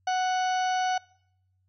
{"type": "harmonic tone", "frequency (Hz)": 740, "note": "F#5", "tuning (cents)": 0, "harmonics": [1, 2, 3, 4, 5, 6, 7, 8], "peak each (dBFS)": [-24, -34, -42, -39, -49, -43, -52, -42], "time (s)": [0.07, 0.98], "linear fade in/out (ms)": 5, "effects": ["noise-tail reverb RT60 0.8 s tail -25 dB re dry", "added 93 Hz sine -67 dBFS peak until 1.68 s"]}